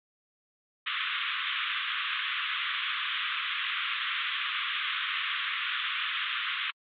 white band-pass noise, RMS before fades -32 dBFS, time 0.86-6.71 s, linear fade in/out 10 ms, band 1100 to 3600 Hz, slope 96 dB/octave, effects AAC 64 kbps

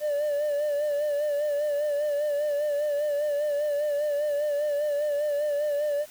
triangle tone with vibrato, 587.3 Hz, D5, in tune, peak -21 dBFS, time 0-6.06 s, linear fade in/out 50 ms, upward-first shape sine, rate 5 Hz, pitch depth 48 cents each way, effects tanh soft clip ceiling -18 dBFS + white hiss -50 dBFS RMS until 6.1 s

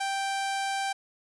sawtooth tone, 784 Hz, G5, in tune, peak -24 dBFS, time 0-0.93 s, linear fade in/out 10 ms, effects resampled to 24000 Hz

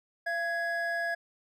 triangle tone pair together, 681 / 1666.2 Hz, F5 / G#6, -44 / +5 cents, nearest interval octave + minor third, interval 1549 cents, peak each -31 / -29 dBFS, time 0.26-1.15 s, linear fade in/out 10 ms, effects none

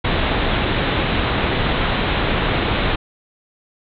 pink low-pass noise, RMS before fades -19 dBFS, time 0.04-2.96 s, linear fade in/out 10 ms, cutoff 3900 Hz, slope 96 dB/octave, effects none

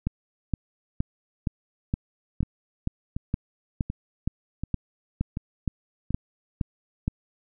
two click trains, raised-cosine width 5 ms, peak -17 / -12 dBFS, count 6 / 16, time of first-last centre 2.43-6.106 / 0.07-7.079 s, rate 1.36 / 2.14 Hz, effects none

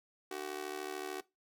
sawtooth tone with amplitude modulation, 377.4 Hz, F#4, 34 cents sharp, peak -31 dBFS, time 0.31-1.21 s, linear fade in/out 5 ms, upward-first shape sine, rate 73.5 Hz, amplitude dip 90%, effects noise-tail reverb RT60 0.2 s tail -19 dB re dry

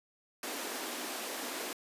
pink high-pass noise, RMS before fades -39 dBFS, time 0.43-1.73 s, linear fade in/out 2 ms, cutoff 240 Hz, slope 48 dB/octave, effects resampled to 32000 Hz

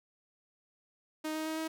sawtooth tone with pitch steps, 311.1 / 313.8 / 316.5 / 319.3 Hz, D#4 / D#4 / D#4 / D#4, 0 / +15 / +30 / +45 cents, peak -30 dBFS, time 1.24-1.68 s, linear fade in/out 10 ms, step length 110 ms, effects none

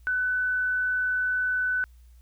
sine tone with frequency modulation, 1500 Hz, F#6, 23 cents sharp, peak -23 dBFS, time 0.07-1.84 s, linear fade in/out 0 ms, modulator 42 Hz, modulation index 0.21, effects added 60 Hz sine -49 dBFS peak until 2.21 s + white hiss -68 dBFS RMS until 2.21 s

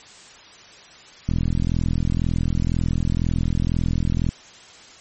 click train, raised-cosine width 5 ms, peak -9 dBFS, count 127, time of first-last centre 1.29-4.29 s, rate 42 Hz, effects white hiss -45 dBFS RMS until 5 s + MP3 32 kbps

